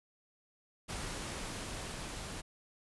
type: noise with level ramp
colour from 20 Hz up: pink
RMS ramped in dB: -40 to -43 dBFS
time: 0.88-2.42 s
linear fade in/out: 20 ms
effects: resampled to 24000 Hz